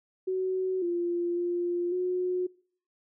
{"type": "tone with pitch steps", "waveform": "sine", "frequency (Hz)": [374.1, 346.9, 349.8, 363.5], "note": ["F#4", "F4", "F4", "F#4"], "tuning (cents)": [19, -12, 3, -31], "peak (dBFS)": -26, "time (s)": [0.27, 2.47], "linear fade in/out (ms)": 10, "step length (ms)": 550, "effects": ["noise-tail reverb RT60 0.5 s tail -23 dB re dry"]}